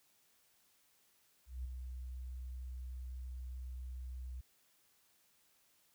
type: tone with ADSR envelope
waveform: sine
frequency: 63 Hz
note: B1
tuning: 35 cents sharp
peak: -37 dBFS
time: 1.46-4.41 s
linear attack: 190 ms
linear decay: 5 ms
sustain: -5 dB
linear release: 6 ms
effects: white hiss -72 dBFS RMS until 5.94 s